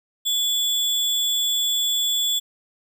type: tone with sample-and-hold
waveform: sine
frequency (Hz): 3435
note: A7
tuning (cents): -42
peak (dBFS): -19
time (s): 0.25-2.4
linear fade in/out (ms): 20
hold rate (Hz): 11025
effects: none